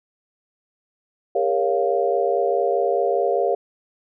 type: chord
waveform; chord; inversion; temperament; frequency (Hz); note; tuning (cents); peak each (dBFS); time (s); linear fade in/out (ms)
sine; G half-diminished seventh; none; equal with one note detuned; 401.4 / 466.2 / 554.4 / 698.5; G4 / Bb4 / Db5 / F5; +41 / 0 / 0 / 0; -23; 1.35-3.55; 5
effects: none